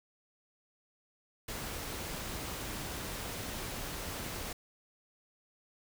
pink noise, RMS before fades -40 dBFS, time 1.48-4.53 s, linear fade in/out 5 ms, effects none

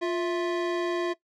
square tone pair together, 350.4 / 659.3 Hz, F4 / E5, +6 / 0 cents, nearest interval major seventh, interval 1094 cents, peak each -27 / -33 dBFS, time 0.01-1.14 s, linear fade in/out 20 ms, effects noise-tail reverb RT60 0.1 s tail -18 dB re dry + low-pass 4000 Hz 12 dB/octave

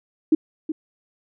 sine tone with echo, 313.9 Hz, D#4, 15 cents sharp, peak -11 dBFS, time 0.32-0.35 s, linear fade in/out 5 ms, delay 370 ms, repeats 1, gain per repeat -11 dB, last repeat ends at 0.72 s, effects none

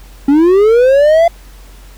triangle linear sweep, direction up, 271 to 689 Hz, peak -3 dBFS, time 0.28-1.28 s, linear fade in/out 5 ms, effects added 46 Hz sine -34 dBFS peak until 1.97 s + pink hiss -43 dBFS RMS until 1.97 s

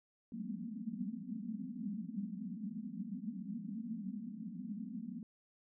white band-pass noise, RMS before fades -43 dBFS, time 0.32-5.23 s, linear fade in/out 2 ms, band 180 to 250 Hz, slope 96 dB/octave, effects none

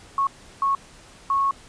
sine tone bursts at uneven times, 1100 Hz, C#6, 14 cents flat, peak -18 dBFS, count 3, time 0.18-0.27 / 0.62-0.75 / 1.3-1.51 s, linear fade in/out 2 ms, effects pink hiss -48 dBFS RMS until 1.68 s + resampled to 22050 Hz

